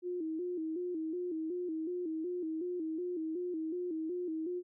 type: tone with vibrato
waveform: sine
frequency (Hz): 337.3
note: E4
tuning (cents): +40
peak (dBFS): -34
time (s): 0.02-4.63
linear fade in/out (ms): 50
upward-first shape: square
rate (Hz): 2.7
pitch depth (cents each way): 100
effects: none